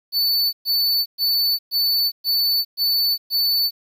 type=tone bursts; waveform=square; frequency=4492 Hz; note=C#8; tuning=22 cents sharp; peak=-17 dBFS; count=7; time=0.12-3.71 s; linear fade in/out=50 ms; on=410 ms; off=120 ms; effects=9-bit